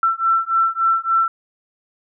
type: beating tone pair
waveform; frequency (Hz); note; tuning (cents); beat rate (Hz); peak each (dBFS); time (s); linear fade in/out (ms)
sine; 1340 / 1343.5; E6 / E6; +28 / +33; 3.5; -18; 0.03-1.28; 2
effects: none